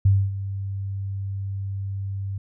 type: tone with ADSR envelope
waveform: sine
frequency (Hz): 98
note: G2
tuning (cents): 0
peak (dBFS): -12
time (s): 0.05-2.38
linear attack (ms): 7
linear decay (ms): 250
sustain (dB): -14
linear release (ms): 4
effects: none